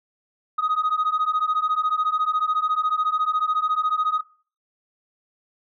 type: beating tone pair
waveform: sine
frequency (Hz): 1244.5 / 1258.5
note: D#6 / D#6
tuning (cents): 0 / +19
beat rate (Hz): 14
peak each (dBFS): -22 / -21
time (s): 0.58-4.21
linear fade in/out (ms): 10
effects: noise-tail reverb RT60 0.4 s tail -18 dB re dry + tanh soft clip ceiling -16 dBFS